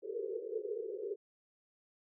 white band-pass noise, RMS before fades -40 dBFS, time 0.02-1.16 s, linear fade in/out 20 ms, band 380 to 480 Hz, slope 96 dB/octave, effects none

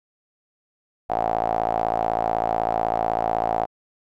sawtooth tone with band-pass filter, 56 Hz, A1, 31 cents sharp, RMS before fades -23 dBFS, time 1.09-3.66 s, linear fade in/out 20 ms, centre 740 Hz, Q 7.6, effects AAC 64 kbps

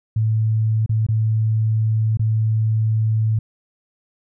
sine tone with dropouts, 110 Hz, A2, in tune, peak -15 dBFS, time 0.16-3.39 s, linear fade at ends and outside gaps 5 ms, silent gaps 0.862-0.893 / 1.066-1.086 / 2.172-2.194 s, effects none

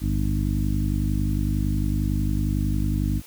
harmonic tone with a mistuned harmonic, 51 Hz, G#1, 31 cents flat, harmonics 1 / 2 / 3 / 4 / 5 / 6, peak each -24 / -27 / -29 / -30 / -31 / -32 dBFS, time 0-3.22 s, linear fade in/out 50 ms, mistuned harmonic 1, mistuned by +140 cents, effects white hiss -47 dBFS RMS until 3.26 s

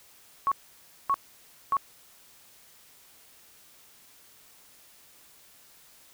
sine tone bursts, 1108.7 Hz, C#6, in tune, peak -21 dBFS, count 3, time 0.47-1.768 s, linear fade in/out 0 ms, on 46 ms, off 580 ms, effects white hiss -56 dBFS RMS until 6.13 s

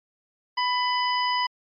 harmonic tone with a mistuned harmonic, 999 Hz, B5, 20 cents sharp, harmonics 1 / 2 / 3 / 5, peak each -23 / -30 / -31 / -31 dBFS, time 0.57-1.47 s, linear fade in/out 10 ms, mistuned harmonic 1, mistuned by -16 cents, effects MP3 48 kbps

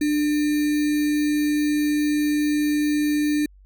sine tone with sample-and-hold, 297.6 Hz, D4, 23 cents sharp, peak -18 dBFS, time 0.01-3.46 s, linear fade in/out 5 ms, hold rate 2100 Hz, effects added 48 Hz sine -47 dBFS peak until 3.65 s

